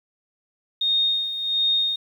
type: tone with tremolo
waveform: sine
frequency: 3697 Hz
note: A#7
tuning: 15 cents flat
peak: -17 dBFS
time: 0.81-1.96 s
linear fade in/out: 5 ms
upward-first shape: sine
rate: 1.4 Hz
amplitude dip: 65%
effects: 9-bit